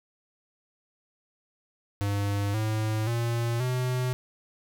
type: tone with pitch steps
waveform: square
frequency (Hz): 101 / 108.88 / 117.37 / 126.52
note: G#2 / A2 / A#2 / B2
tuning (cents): -48 / -18 / +12 / +42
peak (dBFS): -26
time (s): 2.01-4.13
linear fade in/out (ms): 0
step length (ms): 530
effects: none